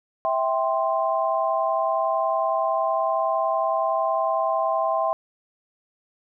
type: chord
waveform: sine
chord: C major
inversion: first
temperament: just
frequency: 654.1 / 784.9 / 1046.5 Hz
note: E5 / G5 / C6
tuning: -14 / +2 / 0 cents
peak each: -23 / -26 / -25 dBFS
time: 0.25-5.13 s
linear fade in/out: 0 ms
effects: none